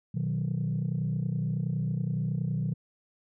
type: chord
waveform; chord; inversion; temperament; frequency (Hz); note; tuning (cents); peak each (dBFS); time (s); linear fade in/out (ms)
sine; B major; none; equal; 123.47 / 155.56 / 185; B2 / D#3 / F#3; 0 / 0 / 0; -30 / -29 / -32; 0.14-2.74; 10
effects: tanh soft clip ceiling -22 dBFS